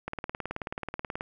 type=click train; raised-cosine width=0.5 ms; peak=-18 dBFS; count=22; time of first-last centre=0.08-1.209 s; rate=18.6 Hz; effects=none

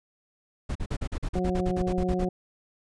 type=noise bursts; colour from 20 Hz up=brown; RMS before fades=-29 dBFS; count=15; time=0.69-2.252 s; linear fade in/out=10 ms; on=64 ms; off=43 ms
type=harmonic tone; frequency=182.1 Hz; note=F#3; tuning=27 cents flat; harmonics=1 / 2 / 3 / 4; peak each=-28 / -29 / -35 / -35 dBFS; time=1.35-2.29 s; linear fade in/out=5 ms
effects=resampled to 22050 Hz

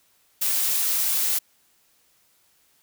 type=noise; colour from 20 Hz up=blue; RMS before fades=-23 dBFS; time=0.41-1.39 s; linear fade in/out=10 ms; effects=white hiss -63 dBFS RMS until 2.82 s

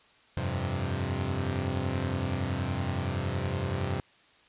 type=chord; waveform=sawtooth; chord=F suspended second; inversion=none; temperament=equal; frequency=87.31 / 98 / 130.81 Hz; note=F2 / G2 / C3; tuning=0 / 0 / 0 cents; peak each=-29 dBFS; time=0.37-4 s; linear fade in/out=0 ms; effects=white hiss -60 dBFS RMS until 4.48 s + resampled to 8000 Hz

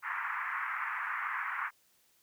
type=band-pass noise; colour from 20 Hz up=pink; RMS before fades=-36 dBFS; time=0.02-1.71 s; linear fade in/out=50 ms; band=1000 to 2100 Hz; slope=48 dB/octave; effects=white hiss -69 dBFS RMS until 2.22 s

